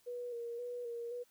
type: tone with vibrato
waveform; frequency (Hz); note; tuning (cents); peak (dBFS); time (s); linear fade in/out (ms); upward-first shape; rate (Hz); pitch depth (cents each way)
sine; 478.6; A#4; +46; -39; 0.06-1.24; 20; square; 1.9; 31
effects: white hiss -70 dBFS RMS until 1.3 s